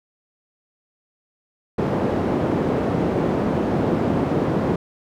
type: band-pass noise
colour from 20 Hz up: white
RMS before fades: -21 dBFS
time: 1.78-4.76 s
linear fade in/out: 5 ms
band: 110 to 410 Hz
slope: 12 dB/octave
effects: none